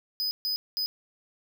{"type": "tone bursts at uneven times", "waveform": "square", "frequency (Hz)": 5000, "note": "D#8", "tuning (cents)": 8, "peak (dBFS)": -27, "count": 3, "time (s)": [[0.2, 0.31], [0.45, 0.56], [0.77, 0.86]], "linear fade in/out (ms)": 0, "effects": []}